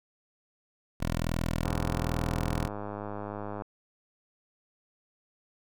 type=tone; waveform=10% pulse; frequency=41.2 Hz; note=E1; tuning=in tune; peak=-20 dBFS; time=1-2.68 s; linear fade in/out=10 ms
type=click train; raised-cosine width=1 ms; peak=-23 dBFS; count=204; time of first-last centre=1.65-3.621 s; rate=103 Hz
effects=none